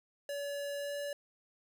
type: tone with pitch glide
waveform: square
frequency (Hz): 570 to 574.3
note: C#5 to D5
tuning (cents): +48 to -39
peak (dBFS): -37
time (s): 0.29-1.13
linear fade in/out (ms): 2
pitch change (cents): +13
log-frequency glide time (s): 0.78-0.95
effects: none